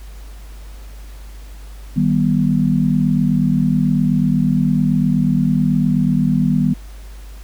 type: chord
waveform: sine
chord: Eb augmented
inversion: none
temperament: just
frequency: 155.56 / 194.45 / 243.1 Hz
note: Eb3 / G3 / B3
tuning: 0 / -14 / -27 cents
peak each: -17 dBFS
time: 1.96-6.74 s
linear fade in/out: 10 ms
effects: added 50 Hz sine -32 dBFS peak until 7.43 s + pink hiss -46 dBFS RMS until 7.43 s